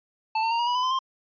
square tone with pitch steps, 882 / 904.7 / 928 / 951.9 / 976.4 / 1001.5 / 1027.3 / 1053.7 Hz, A5 / A5 / A#5 / A#5 / B5 / B5 / C6 / C6, +4 / +48 / -8 / +36 / -20 / +24 / -32 / +12 cents, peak -23 dBFS, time 0.35-0.99 s, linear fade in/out 5 ms, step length 80 ms, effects resampled to 11025 Hz

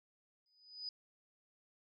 sine tone with exponential growth, 4978 Hz, D#8, in tune, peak -38 dBFS, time 0.46-0.89 s, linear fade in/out 2 ms, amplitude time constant 92 ms, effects none

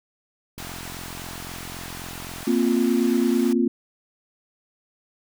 click train, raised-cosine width 3 ms, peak -26 dBFS, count 82, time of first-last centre 0.58-2.429 s, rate 43.8 Hz
pink high-pass noise, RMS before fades -38 dBFS, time 0.58-3.53 s, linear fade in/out 2 ms, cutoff 620 Hz, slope 96 dB/octave
sine chord, Bb suspended second, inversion none, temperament just, 233.1 / 262.2 / 349.6 Hz, Bb3 / C4 / F4, 0 / +4 / +2 cents, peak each -21 / -22 / -23 dBFS, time 2.47-3.68 s, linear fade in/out 5 ms
effects none

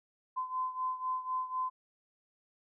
sine beating tone pair, 1024 / 1028 Hz, C6 / C6, -38 / -31 cents, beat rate 4 Hz, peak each -34 / -38 dBFS, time 0.36-1.7 s, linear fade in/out 20 ms, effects none

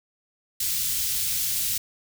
white band-stop noise, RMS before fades -26 dBFS, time 0.6-1.78 s, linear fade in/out 5 ms, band 120 to 3300 Hz, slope 12 dB/octave, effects none

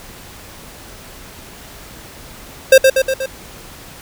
square tone with echo, 530 Hz, C5, 22 cents sharp, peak -3 dBFS, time 2.72-2.78 s, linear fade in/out 5 ms, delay 120 ms, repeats 4, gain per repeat -4 dB, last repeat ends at 3.26 s, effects pink hiss -37 dBFS RMS until 4.01 s

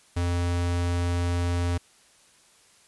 square tone, 87.31 Hz, F2, in tune, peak -24 dBFS, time 0.16-1.78 s, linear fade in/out 10 ms, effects white hiss -58 dBFS RMS until 2.87 s + resampled to 24000 Hz

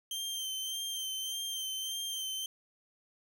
sawtooth tone with vibrato, 3136 Hz, G7, in tune, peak -32 dBFS, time 0.11-2.46 s, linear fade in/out 2 ms, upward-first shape sine, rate 1.7 Hz, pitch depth 29 cents each way, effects none

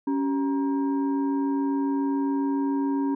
sine tone with frequency modulation, 278.4 Hz, C#4, 8 cents sharp, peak -22 dBFS, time 0.07-3.15 s, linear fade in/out 5 ms, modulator 664 Hz, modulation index 0.54, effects none

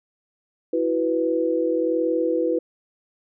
sine chord, E suspended second, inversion none, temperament just, 329.6 / 370.8 / 494.4 Hz, E4 / F#4 / B4, 0 / +4 / +2 cents, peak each -23 / -27 / -22 dBFS, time 0.73-2.59 s, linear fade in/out 5 ms, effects none

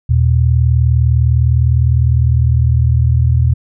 sine tone pair together, 80 / 119.86 Hz, D#2 / A#2, +49 / +49 cents, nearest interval perfect fifth, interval 700 cents, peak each -11 dBFS, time 0.09-3.54 s, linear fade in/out 10 ms, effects none

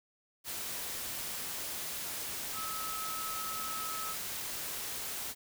sine tone in noise, 1292 Hz, E6, 35 cents flat, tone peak -39 dBFS, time 2.53-4.16 s, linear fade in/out 50 ms, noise white, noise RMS -39 dBFS, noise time 0.44-5.35 s, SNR -3 dB, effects none

